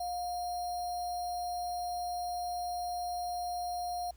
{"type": "tone with sample-and-hold", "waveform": "sine", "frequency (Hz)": 711, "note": "F5", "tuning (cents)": 31, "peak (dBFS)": -33, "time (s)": [0, 4.11], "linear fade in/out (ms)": 5, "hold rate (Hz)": 4900, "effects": ["added 60 Hz sine -54 dBFS peak until 4.16 s", "pink hiss -67 dBFS RMS until 4.16 s"]}